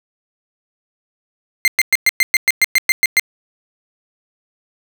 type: tone bursts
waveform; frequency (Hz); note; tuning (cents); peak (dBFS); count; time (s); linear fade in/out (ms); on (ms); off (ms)
40% pulse; 2094; C7; +1; -8; 12; 1.65-3.196; 0; 28; 110
effects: none